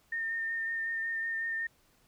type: tone with vibrato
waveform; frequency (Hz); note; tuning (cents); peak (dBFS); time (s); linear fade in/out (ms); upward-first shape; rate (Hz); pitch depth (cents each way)
sine; 1819; A#6; -43; -31; 0.12-1.67; 5; sine; 5.4; 17
effects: pink hiss -67 dBFS RMS until 2.07 s